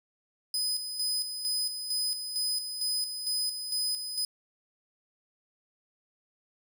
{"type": "tone with tremolo", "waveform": "sawtooth", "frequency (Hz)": 5010, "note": "D#8", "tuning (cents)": 11, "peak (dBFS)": -25, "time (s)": [0.54, 4.25], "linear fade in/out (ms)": 2, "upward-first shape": "square", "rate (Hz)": 2.2, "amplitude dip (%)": 55, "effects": []}